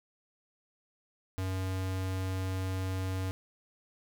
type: tone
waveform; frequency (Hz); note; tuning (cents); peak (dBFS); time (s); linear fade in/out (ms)
square; 94.1; F#2; +30; -32; 1.38-3.31; 0
effects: none